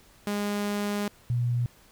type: tone pair in turn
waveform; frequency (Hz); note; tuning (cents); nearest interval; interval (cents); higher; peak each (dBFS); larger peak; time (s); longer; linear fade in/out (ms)
sawtooth / sine; 205.2 / 120.93; G#3 / B2; -21 / -36; major sixth; 915; first; -23; neither; 0.27-1.08 / 1.3-1.66; first; 0
effects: pink hiss -57 dBFS RMS until 1.91 s